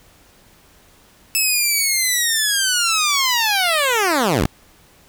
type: linear sweep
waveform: 10% pulse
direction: down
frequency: 2624 to 44.37 Hz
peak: -7 dBFS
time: 1.35-4.46 s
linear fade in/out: 0 ms
effects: pink hiss -51 dBFS RMS until 5.08 s